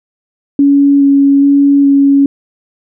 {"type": "tone with vibrato", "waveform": "sine", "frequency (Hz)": 280, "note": "C#4", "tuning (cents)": 18, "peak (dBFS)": -4, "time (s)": [0.59, 2.26], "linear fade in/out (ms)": 2, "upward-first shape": "square", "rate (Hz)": 1.2, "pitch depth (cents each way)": 9, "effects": []}